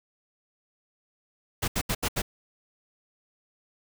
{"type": "noise bursts", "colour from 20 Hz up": "pink", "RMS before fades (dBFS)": -27, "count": 5, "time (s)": [1.62, 2.22], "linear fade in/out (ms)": 10, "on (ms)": 60, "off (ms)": 75, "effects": []}